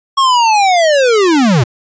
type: linear sweep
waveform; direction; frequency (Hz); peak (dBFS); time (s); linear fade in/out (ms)
square; down; 1104 to 108.1; -8; 0.17-1.64; 10
effects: resampled to 16000 Hz